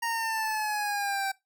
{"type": "exponential sweep", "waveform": "25% pulse", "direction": "down", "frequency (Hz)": [932.3, 775], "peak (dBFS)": -24, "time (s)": [0.02, 1.32], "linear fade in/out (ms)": 10, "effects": ["noise-tail reverb RT60 0.2 s tail -21 dB re dry"]}